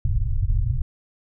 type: low-pass noise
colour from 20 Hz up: pink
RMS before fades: -21 dBFS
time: 0.05-0.82 s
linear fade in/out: 2 ms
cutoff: 130 Hz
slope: 96 dB/octave
effects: none